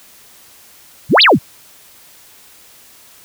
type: exponential two-way sweep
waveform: sine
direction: up then down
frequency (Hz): 92 to 4978 to 92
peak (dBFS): -5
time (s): 1.09-1.39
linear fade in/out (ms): 50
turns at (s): 1.22
effects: white hiss -44 dBFS RMS until 3.24 s